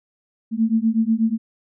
sine beating tone pair, 220 / 228.2 Hz, A3 / A#3, 0 / -37 cents, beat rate 8.2 Hz, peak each -19 / -19 dBFS, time 0.51-1.38 s, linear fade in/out 50 ms, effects none

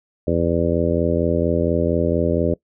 harmonic tone, 84.3 Hz, E2, 39 cents sharp, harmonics 1 / 2 / 3 / 4 / 5 / 6 / 7, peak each -24 / -24 / -24 / -24 / -24 / -24 / -24 dBFS, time 0.27-2.54 s, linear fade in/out 5 ms, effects noise-tail reverb RT60 0.1 s tail -22 dB re dry

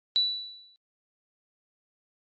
sine tone with exponential decay, 3951 Hz, B7, in tune, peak -18 dBFS, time 0.16-0.76 s, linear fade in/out 0 ms, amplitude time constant 130 ms, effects MP3 32 kbps

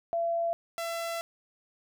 sine / sawtooth tone pair in turn, 676 / 671.7 Hz, E5 / E5, +43 / +32 cents, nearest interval unison, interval 11 cents, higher first, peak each -26 / -28 dBFS, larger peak first, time 0.13-0.53 / 0.78-1.21 s, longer second, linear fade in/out 0 ms, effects none

